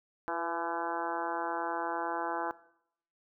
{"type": "harmonic tone with a mistuned harmonic", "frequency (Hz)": 168.8, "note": "E3", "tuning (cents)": 41, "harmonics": [2, 3, 4, 5, 6, 7, 8, 9, 10], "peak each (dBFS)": [-40, -41, -40, -37, -39, -43, -43, -41, -50], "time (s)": [0.28, 2.51], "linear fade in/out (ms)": 0, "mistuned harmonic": 3, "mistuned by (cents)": -39, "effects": ["noise-tail reverb RT60 0.7 s tail -18 dB re dry"]}